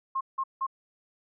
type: tone bursts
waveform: sine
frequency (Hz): 1069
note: C6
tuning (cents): +37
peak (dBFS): -26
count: 3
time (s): 0.15-0.667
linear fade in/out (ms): 10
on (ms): 59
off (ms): 170
effects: none